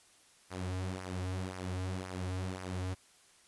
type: tone with flanger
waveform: sawtooth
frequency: 92.5 Hz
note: F#2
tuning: in tune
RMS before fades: -38 dBFS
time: 0.5-2.95 s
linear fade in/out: 20 ms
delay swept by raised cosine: 0.25 to 5.35 ms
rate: 1.9 Hz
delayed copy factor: -0.65
effects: white hiss -63 dBFS RMS until 3.47 s + resampled to 24000 Hz